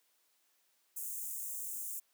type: high-pass noise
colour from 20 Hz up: white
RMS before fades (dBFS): -41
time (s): 0.96-2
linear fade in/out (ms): 10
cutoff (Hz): 6800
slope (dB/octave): 48
effects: white hiss -74 dBFS RMS until 2.13 s + high-pass 300 Hz 12 dB/octave